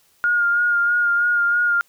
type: tone with vibrato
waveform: sine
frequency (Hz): 1419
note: F6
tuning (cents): +27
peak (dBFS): -15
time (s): 0.24-1.81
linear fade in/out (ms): 0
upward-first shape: sine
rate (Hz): 3.1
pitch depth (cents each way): 25
effects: white hiss -59 dBFS RMS until 1.88 s